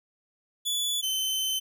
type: tone pair in turn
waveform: sawtooth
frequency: 3443 / 3067 Hz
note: A7 / G7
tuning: -38 / -38 cents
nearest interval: major second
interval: 200 cents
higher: first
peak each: -23 dBFS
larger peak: neither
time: 0.65-1.02 / 1.02-1.6 s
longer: second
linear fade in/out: 20 ms
effects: none